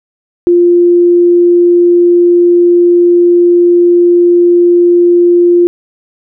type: tone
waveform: sine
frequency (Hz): 349.2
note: F4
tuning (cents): 0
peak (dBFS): -3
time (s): 0.47-5.67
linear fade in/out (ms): 0
effects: none